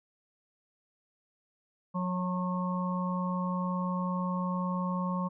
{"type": "harmonic tone with a mistuned harmonic", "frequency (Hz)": 181.1, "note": "F#3", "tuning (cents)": -37, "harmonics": [1, 3, 5, 6], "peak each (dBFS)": [-30, -40, -40, -36], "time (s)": [1.94, 5.29], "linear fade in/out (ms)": 20, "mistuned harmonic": 3, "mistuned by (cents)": 19, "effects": []}